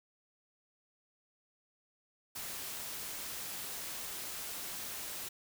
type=noise; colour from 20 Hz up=white; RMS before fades=-42 dBFS; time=2.35-5.29 s; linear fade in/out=10 ms; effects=none